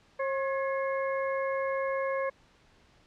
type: harmonic tone with a mistuned harmonic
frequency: 539 Hz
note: C#5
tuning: 49 cents flat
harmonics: 1 / 2 / 3 / 4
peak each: -29 / -35 / -39 / -41 dBFS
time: 0.19-2.3 s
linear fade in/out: 10 ms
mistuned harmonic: 3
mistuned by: +67 cents
effects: pink hiss -62 dBFS RMS until 3.06 s + low-pass 5000 Hz 12 dB/octave